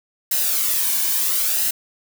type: noise with flanger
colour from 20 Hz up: blue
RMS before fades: -20 dBFS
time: 0.31-1.71 s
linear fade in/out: 5 ms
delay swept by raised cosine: 0.87 to 1.54 ms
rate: 0.73 Hz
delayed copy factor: -0.55
effects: none